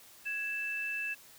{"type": "tone pair together", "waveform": "sine", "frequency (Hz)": [1665, 2643], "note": ["G#6", "E7"], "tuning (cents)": [4, 4], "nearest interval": "minor sixth", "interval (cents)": 800, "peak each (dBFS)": [-39, -34], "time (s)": [0.25, 1.15], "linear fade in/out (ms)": 20, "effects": ["white hiss -56 dBFS RMS until 1.38 s"]}